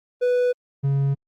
triangle tone pair in turn, 493.9 / 138.6 Hz, B4 / C#3, 0 / 0 cents, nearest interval octave + minor seventh, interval 2200 cents, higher first, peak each -15 / -16 dBFS, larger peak first, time 0.21-0.53 / 0.83-1.15 s, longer neither, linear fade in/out 20 ms, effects Opus 24 kbps

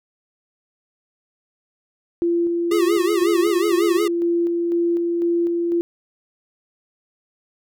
sine tone with tremolo, 342.1 Hz, F4, 36 cents flat, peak -16 dBFS, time 2.22-5.81 s, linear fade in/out 0 ms, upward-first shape square, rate 2 Hz, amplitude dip 25%
square tone with vibrato, 392 Hz, G4, in tune, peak -20 dBFS, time 2.71-4.08 s, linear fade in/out 5 ms, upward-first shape sine, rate 5.5 Hz, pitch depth 150 cents each way
effects none

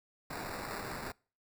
violet noise with sample-and-hold, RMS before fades -41 dBFS, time 0.3-1.12 s, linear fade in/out 5 ms, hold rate 3150 Hz, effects noise-tail reverb RT60 0.4 s tail -26 dB re dry

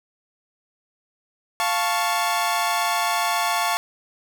sawtooth chord, F augmented, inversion none, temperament equal, 698.5 / 880 / 1108.7 Hz, F5 / A5 / C#6, 0 / 0 / 0 cents, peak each -21 dBFS, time 1.6-3.77 s, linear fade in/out 0 ms, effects none

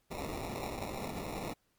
violet noise with sample-and-hold, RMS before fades -39 dBFS, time 0.1-1.54 s, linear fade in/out 20 ms, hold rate 1575 Hz, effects pink hiss -75 dBFS RMS until 1.78 s + MP3 96 kbps

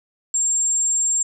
sine tone, 7420 Hz, A#8, 9 cents flat, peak -17 dBFS, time 0.34-1.23 s, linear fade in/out 5 ms, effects 9-bit

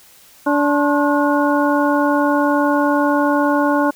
harmonic tone with a mistuned harmonic, 289.8 Hz, D4, 23 cents flat, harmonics 1 / 2 / 3 / 4 / 5, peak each -16 / -19 / -21 / -22 / -23 dBFS, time 0.46-3.91 s, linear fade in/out 10 ms, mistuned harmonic 4, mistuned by -130 cents, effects white hiss -47 dBFS RMS until 3.95 s

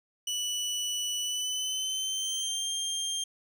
25% pulse tone with pitch glide, 2960 to 3191 Hz, F#7 to G7, 0 to +30 cents, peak -26 dBFS, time 0.27-3.24 s, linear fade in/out 5 ms, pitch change +130 cents, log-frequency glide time 1.2-2.71 s, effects none

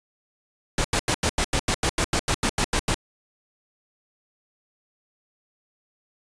pink noise bursts, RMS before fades -22 dBFS, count 15, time 0.78-2.944 s, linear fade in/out 2 ms, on 64 ms, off 86 ms, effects resampled to 22050 Hz

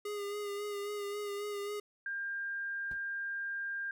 square tone with vibrato, 409.6 Hz, G#4, 24 cents flat, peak -37 dBFS, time 0.05-1.8 s, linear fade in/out 5 ms, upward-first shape sine, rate 3.7 Hz, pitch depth 29 cents each way
sine tone, 1600 Hz, G6, 35 cents sharp, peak -35 dBFS, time 2.06-3.91 s, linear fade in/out 2 ms
brown noise with exponential decay, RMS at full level -42 dBFS, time 2.91-3 s, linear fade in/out 2 ms, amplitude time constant 19 ms
effects none

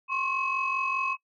sine tone cluster, 1060 / 1105 / 2560 Hz, C6 / C#6 / D#7, +22 / -6 / +49 cents, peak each -29 / -32 / -29 dBFS, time 0.08-1.17 s, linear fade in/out 50 ms, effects noise-tail reverb RT60 0.1 s tail -23 dB re dry + tanh soft clip ceiling -18 dBFS

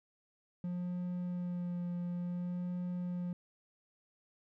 triangle tone with vibrato, 177 Hz, F3, 23 cents sharp, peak -33 dBFS, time 0.64-3.33 s, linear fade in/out 2 ms, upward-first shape sine, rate 0.57 Hz, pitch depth 15 cents each way, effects none

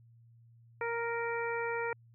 harmonic tone, 466.2 Hz, A#4, in tune, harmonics 1 / 2 / 3 / 4 / 5, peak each -35 / -38 / -40 / -41 / -42 dBFS, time 0.81-1.93 s, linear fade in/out 2 ms, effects added 116 Hz sine -57 dBFS peak until 2.14 s

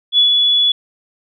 sine tone with ADSR envelope, 3414 Hz, G#7, 47 cents sharp, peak -7 dBFS, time 0.12-0.72 s, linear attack 62 ms, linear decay 110 ms, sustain -3 dB, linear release 4 ms, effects none

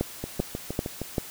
two click trains, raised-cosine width 2 ms, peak -11 / -17 dBFS, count 4 / 6, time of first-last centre 0.01-1.182 / 0.24-1.016 s, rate 2.56 / 6.44 Hz, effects white hiss -42 dBFS RMS until 1.3 s

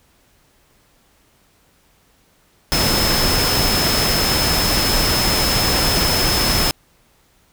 sine tone in noise, 5200 Hz, E8, 24 cents flat, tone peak -20 dBFS, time 2.72-6.71 s, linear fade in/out 0 ms, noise pink, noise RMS -18 dBFS, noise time 2.72-6.71 s, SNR -5 dB, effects pink hiss -57 dBFS RMS until 7.52 s

